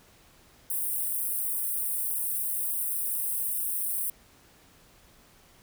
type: high-pass noise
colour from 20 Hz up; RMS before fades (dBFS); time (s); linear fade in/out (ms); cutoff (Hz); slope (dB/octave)
white; -30; 0.7-4.1; 2; 8600; 96
effects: pink hiss -58 dBFS RMS until 5.62 s